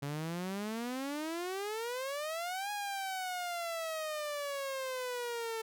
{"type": "exponential two-way sweep", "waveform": "sawtooth", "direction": "up then down", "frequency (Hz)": [138.59, 830.6, 443.8], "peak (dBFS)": -32, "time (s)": [0.02, 5.62], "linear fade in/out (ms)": 10, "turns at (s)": 2.71, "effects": []}